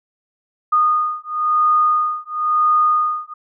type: beating tone pair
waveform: sine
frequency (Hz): 1229 / 1229.98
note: D#6 / D#6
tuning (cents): -22 / -20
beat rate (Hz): 0.98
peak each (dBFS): -17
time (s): 0.72-3.34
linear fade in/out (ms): 10
effects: none